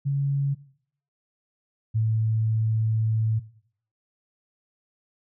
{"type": "tone pair in turn", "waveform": "sine", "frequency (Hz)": [139.7, 110.6], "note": ["C#3", "A2"], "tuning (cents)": [14, 9], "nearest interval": "major third", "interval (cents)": 405, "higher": "first", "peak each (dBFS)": [-21, -20], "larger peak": "second", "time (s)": [[0.05, 0.55], [1.94, 3.4]], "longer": "second", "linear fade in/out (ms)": 20, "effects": ["noise-tail reverb RT60 0.6 s tail -18 dB re dry"]}